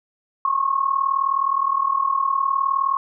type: tone with amplitude modulation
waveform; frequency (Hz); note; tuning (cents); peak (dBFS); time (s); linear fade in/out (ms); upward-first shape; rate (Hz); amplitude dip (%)
sine; 1089; C#6; -31; -14; 0.45-2.97; 2; sine; 39.4; 80
effects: none